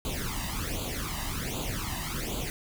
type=noise with flanger; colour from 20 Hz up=pink; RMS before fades=-33 dBFS; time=0.05-2.5 s; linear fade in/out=0 ms; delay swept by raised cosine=0.27 to 1.07 ms; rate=1.3 Hz; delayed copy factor=+0.8; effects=none